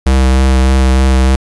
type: tone with vibrato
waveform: square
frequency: 65.41 Hz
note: C2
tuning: in tune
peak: -7 dBFS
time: 0.06-1.36 s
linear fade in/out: 5 ms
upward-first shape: sine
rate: 3.3 Hz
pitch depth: 15 cents each way
effects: resampled to 24000 Hz + 7-bit